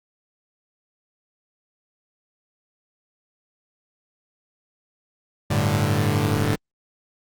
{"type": "chord", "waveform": "sawtooth", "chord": "G suspended second", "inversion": "none", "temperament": "equal", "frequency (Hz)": [98, 110, 146.83], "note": ["G2", "A2", "D3"], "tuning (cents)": [0, 0, 0], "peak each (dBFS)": -19, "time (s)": [5.5, 6.56], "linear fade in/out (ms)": 10, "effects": ["Opus 48 kbps"]}